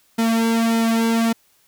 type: tone with flanger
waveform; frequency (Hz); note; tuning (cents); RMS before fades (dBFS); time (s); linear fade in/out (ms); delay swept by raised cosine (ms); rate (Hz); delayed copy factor
sawtooth; 227.8; A#3; -40; -18; 0.18-1.33; 10; 1.8 to 2.8; 1.7; -0.95
effects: white hiss -59 dBFS RMS until 1.67 s